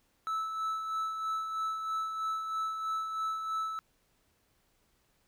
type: tone with tremolo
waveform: triangle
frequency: 1309 Hz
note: E6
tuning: 13 cents flat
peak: -28 dBFS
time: 0.27-3.79 s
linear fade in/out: 0 ms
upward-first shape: sine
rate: 3.1 Hz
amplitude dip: 45%
effects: pink hiss -72 dBFS RMS until 5.27 s